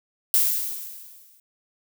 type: noise with exponential decay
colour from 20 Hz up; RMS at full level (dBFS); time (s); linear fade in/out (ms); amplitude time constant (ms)
violet; -17; 0.34-1.4; 1; 230
effects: none